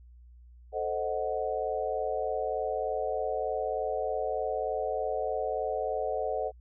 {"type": "chord", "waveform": "sine", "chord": "A diminished seventh", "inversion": "none", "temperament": "equal", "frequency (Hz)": [440, 523.3, 622.3, 740], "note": ["A4", "C5", "Eb5", "Gb5"], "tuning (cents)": [0, 0, 0, 0], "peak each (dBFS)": -34, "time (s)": [0.72, 6.52], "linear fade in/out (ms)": 50, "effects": ["added 60 Hz sine -50 dBFS peak until 6.6 s"]}